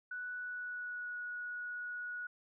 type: tone with pitch glide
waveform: sine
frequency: 1480 to 1460.5 Hz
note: F#6 to F#6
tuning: 0 to -23 cents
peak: -39 dBFS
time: 0.11-2.27 s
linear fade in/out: 5 ms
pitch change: -23 cents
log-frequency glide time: 0.34-1.21 s
effects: none